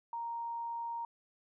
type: tone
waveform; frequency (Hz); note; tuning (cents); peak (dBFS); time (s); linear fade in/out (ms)
sine; 932.3; A#5; 0; -36; 0.13-1.05; 2
effects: none